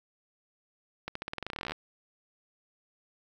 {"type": "accelerating click train", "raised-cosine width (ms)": 0.3, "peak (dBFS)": -19, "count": 20, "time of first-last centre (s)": [1.08, 1.72], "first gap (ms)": 74, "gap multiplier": 0.9, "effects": ["9-bit"]}